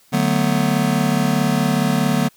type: chord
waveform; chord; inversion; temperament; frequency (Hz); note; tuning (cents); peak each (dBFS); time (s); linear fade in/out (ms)
square; B minor seventh; first; just; 148.16 / 185.21 / 222.2 / 246.9; D3 / F#3 / A3 / B3; +16 / +2 / +17 / 0; -22; 0.12-2.29; 20
effects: white hiss -54 dBFS RMS until 2.36 s